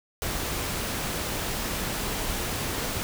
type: noise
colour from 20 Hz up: pink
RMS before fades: -30 dBFS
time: 0.22-3.03 s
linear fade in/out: 0 ms
effects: none